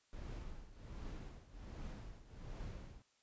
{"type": "noise with tremolo", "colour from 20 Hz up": "brown", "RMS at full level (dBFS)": -45, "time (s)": [0.13, 3.02], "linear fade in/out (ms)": 0, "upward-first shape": "triangle", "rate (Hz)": 1.3, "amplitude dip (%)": 85, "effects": ["white hiss -75 dBFS RMS until 3.22 s", "resampled to 16000 Hz"]}